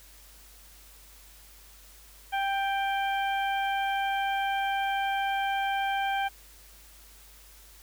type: harmonic tone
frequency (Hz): 787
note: G5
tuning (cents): +7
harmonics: 1 / 2 / 3 / 4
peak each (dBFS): -27 / -33 / -37 / -39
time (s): 2.32-6.29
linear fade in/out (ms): 20
effects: added 50 Hz sine -54 dBFS peak until 7.82 s + white hiss -54 dBFS RMS until 7.82 s